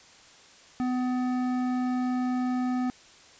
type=tone with hard clipping; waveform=sine; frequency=251.4 Hz; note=B3; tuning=31 cents sharp; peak=-27 dBFS; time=0.8-2.9 s; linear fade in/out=0 ms; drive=12 dB; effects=white hiss -53 dBFS RMS until 3.39 s + resampled to 16000 Hz